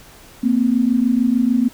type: tone pair together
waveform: sine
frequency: 230.5 / 257.2 Hz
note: A#3 / C4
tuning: -19 / -30 cents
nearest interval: major second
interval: 189 cents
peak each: -16 dBFS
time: 0.43-1.69 s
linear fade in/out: 10 ms
effects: pink hiss -44 dBFS RMS until 1.73 s